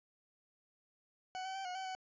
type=tone with pitch steps; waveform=40% pulse; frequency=746 / 762 / 774 / 726 / 762 / 750 Hz; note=F#5 / G5 / G5 / F#5 / G5 / F#5; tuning=+14 / -49 / -22 / -33 / -49 / +23 cents; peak=-39 dBFS; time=1.35-1.95 s; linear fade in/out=0 ms; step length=100 ms; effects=resampled to 16000 Hz